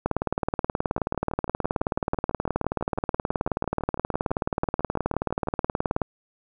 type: two click trains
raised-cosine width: 1 ms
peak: -9 / -21 dBFS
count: 113 / 28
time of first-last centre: 0.06-6.017 / 0.98-5.473 s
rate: 18.8 / 6.01 Hz
effects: none